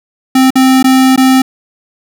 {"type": "tone with dropouts", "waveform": "square", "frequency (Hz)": 261.6, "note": "C4", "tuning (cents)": 0, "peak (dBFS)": -5, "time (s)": [0.35, 1.42], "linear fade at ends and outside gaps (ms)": 5, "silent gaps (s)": [[0.505, 0.555], [0.828, 0.842], [1.161, 1.176]], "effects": []}